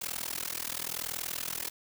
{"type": "noise with amplitude modulation", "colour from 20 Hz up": "white", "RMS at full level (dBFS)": -32, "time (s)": [0.01, 1.7], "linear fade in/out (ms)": 10, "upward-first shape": "sine", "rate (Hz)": 40.9, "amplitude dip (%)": 100, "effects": []}